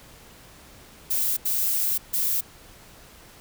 violet noise bursts at uneven times, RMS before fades -24 dBFS, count 3, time 1.1-1.37 / 1.45-1.98 / 2.13-2.41 s, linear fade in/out 10 ms, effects pink hiss -49 dBFS RMS until 3.4 s

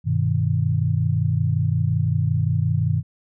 sine chord, G augmented, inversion none, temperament equal, 98 / 123.47 / 155.56 Hz, G2 / B2 / D#3, 0 / 0 / 0 cents, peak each -22 dBFS, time 0.04-3.03 s, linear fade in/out 50 ms, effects none

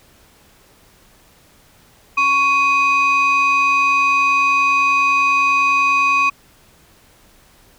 sine tone pair together, 1110.1 / 2500 Hz, C#6 / D#7, +2 / +8 cents, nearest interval octave + major second, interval 1406 cents, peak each -13 dBFS, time 2.17-6.3 s, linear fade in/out 10 ms, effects tanh soft clip ceiling -9 dBFS + pink hiss -51 dBFS RMS until 7.78 s

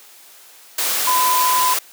sine tone in noise, 1007 Hz, B5, 33 cents sharp, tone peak -15 dBFS, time 1.07-1.74 s, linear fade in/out 5 ms, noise white, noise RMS -20 dBFS, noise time 0.78-1.79 s, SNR +2 dB, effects white hiss -45 dBFS RMS until 1.92 s + high-pass 400 Hz 12 dB/octave

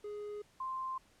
triangle / sine tone pair in turn, 416 / 1046.4 Hz, G#4 / C6, +3 / 0 cents, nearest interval octave + major third, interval 1597 cents, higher second, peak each -38 / -36 dBFS, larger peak second, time 0.04-0.42 / 0.6-0.98 s, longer neither, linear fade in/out 5 ms, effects pink hiss -67 dBFS RMS until 1.2 s + low-pass 10000 Hz 12 dB/octave

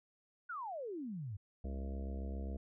sine exponential sweep, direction down, 1512 to 92.5 Hz, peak -40 dBFS, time 0.49-1.37 s, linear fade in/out 10 ms
harmonic tone, 67.4 Hz, C#2, 48 cents flat, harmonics 1 / 3 / 4 / 5 / 6 / 7 / 8 / 9 / 10, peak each -39 / -47 / -53 / -55 / -58 / -54 / -61 / -58 / -57 dBFS, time 1.64-2.57 s, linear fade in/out 5 ms
effects none

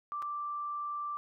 sine tone with dropouts, 1174.7 Hz, D6, in tune, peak -34 dBFS, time 0.12-1.17 s, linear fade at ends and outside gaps 0 ms, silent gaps 0.221-0.225 s, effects none

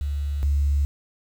sine tone pair in turn, 71.8 / 71.49 Hz, D2 / D2, -39 / -46 cents, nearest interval unison, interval 7 cents, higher first, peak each -23 / -17 dBFS, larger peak second, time 0.01-0.43 / 0.43-0.85 s, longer neither, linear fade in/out 0 ms, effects tanh soft clip ceiling -13 dBFS + 8-bit

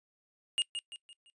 square tone with echo, 2846 Hz, F7, 32 cents sharp, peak -27 dBFS, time 0.58-0.62 s, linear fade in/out 0 ms, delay 170 ms, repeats 4, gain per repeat -8 dB, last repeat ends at 1.3 s, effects noise-tail reverb RT60 0.1 s tail -22 dB re dry + resampled to 22050 Hz

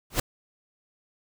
pink noise with exponential growth, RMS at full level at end -18 dBFS, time 0.1-0.2 s, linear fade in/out 5 ms, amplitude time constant 21 ms, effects none

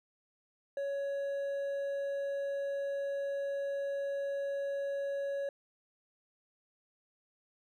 triangle tone with hard clipping, 558 Hz, C#5, 11 cents sharp, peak -34 dBFS, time 0.77-5.49 s, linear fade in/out 2 ms, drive 7 dB, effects none

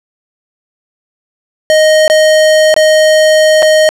square tone with dropouts, 622.3 Hz, D#5, in tune, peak -5 dBFS, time 1.7-3.89 s, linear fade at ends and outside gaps 0 ms, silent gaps 2.079-2.099 / 2.741-2.764 / 3.623-3.628 s, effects low-pass 9000 Hz 12 dB/octave

